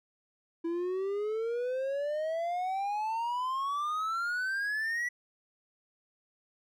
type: exponential sweep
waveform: triangle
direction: up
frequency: 330.4 to 1964 Hz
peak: -28 dBFS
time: 0.64-5.09 s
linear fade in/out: 10 ms
effects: none